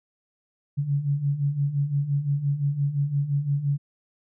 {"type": "beating tone pair", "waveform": "sine", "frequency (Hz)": [138.59, 144.39], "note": ["C#3", "D3"], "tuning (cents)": [0, -29], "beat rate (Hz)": 5.8, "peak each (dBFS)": [-28, -23], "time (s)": [0.77, 3.78], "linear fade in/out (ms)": 20, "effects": []}